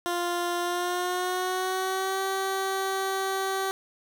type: tone with pitch glide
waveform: 15% pulse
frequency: 349.2 to 385.2 Hz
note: F4 to G4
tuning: 0 to -30 cents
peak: -20 dBFS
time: 0.06-3.71 s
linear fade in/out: 0 ms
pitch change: +170 cents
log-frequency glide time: 0.59-2.21 s
effects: none